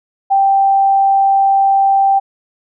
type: tone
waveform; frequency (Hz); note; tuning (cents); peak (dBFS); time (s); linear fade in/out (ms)
sine; 784; G5; 0; -8; 0.3-2.2; 20
effects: none